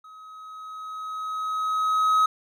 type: tone with level ramp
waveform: triangle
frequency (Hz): 1272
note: D#6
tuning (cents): +38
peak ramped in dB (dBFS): -42 to -14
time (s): 0.04-2.26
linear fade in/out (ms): 5
effects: none